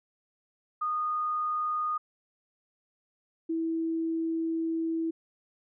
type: tone pair in turn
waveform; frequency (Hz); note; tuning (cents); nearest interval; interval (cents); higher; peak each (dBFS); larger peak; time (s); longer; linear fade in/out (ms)
sine; 1231 / 326.8; D#6 / E4; -19 / -15; octave + major seventh; 2296; first; -27 / -27; neither; 0.81-1.98 / 3.49-5.11; second; 10
effects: none